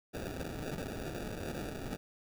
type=noise with sample-and-hold; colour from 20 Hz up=white; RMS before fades=-40 dBFS; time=0.13-1.97 s; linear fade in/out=20 ms; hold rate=1050 Hz; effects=none